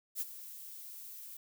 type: noise with ADSR envelope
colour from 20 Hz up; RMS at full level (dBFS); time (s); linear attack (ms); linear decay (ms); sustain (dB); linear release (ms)
violet; -34; 0.15-1.37; 59; 30; -14; 4
effects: none